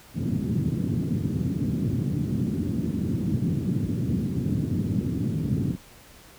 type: band-pass noise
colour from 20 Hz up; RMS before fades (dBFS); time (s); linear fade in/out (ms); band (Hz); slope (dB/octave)
pink; -26; 0.14-5.77; 50; 100 to 280; 24
effects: pink hiss -50 dBFS RMS until 6.38 s